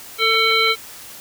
harmonic tone, 447 Hz, A4, 27 cents sharp, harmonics 1 / 3 / 5 / 7 / 9, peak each -22 / -20 / -18 / -22 / -20 dBFS, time 0.18-0.76 s, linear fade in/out 50 ms, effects white hiss -38 dBFS RMS until 1.2 s

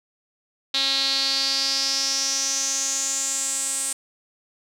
sawtooth tone with band-pass filter sweep, 271.7 Hz, C#4, 35 cents flat, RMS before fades -24 dBFS, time 0.74-3.93 s, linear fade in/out 5 ms, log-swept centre 3900 to 8500 Hz, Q 6, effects none

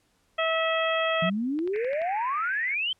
harmonic tone, 649 Hz, E5, 27 cents flat, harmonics 1 / 2 / 3 / 4 / 5, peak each -26 / -29 / -31 / -32 / -33 dBFS, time 0.38-1.3 s, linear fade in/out 10 ms
sine exponential sweep, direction up, 166.7 to 3171 Hz, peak -25 dBFS, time 1.22-2.93 s, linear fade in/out 5 ms
click train, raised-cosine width 0.3 ms, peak -28 dBFS, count 6, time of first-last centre 1.59-2.017 s, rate 11.7 Hz
pink band-pass noise, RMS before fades -40 dBFS, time 1.73-2.75 s, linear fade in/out 10 ms, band 1600 to 2500 Hz, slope 96 dB/octave
effects pink hiss -68 dBFS RMS until 2.99 s + low-pass 11000 Hz 12 dB/octave

